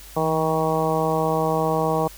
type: harmonic tone with a mistuned harmonic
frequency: 158.6 Hz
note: D#3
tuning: 33 cents sharp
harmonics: 1 / 2 / 3 / 4 / 5 / 6 / 7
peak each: -26 / -29 / -24 / -26 / -26 / -29 / -29 dBFS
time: 0.16-2.08 s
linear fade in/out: 10 ms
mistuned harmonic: 1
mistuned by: +39 cents
effects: added 50 Hz sine -44 dBFS peak until 2.17 s + white hiss -44 dBFS RMS until 2.17 s